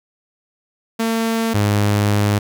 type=tone pair in turn; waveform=sawtooth; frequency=226.4 / 103.21 Hz; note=A3 / G#2; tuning=+50 / -10 cents; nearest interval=octave + major second; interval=1360 cents; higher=first; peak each=-13 / -10 dBFS; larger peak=second; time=0.99-1.54 / 1.54-2.39 s; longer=second; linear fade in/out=10 ms; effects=none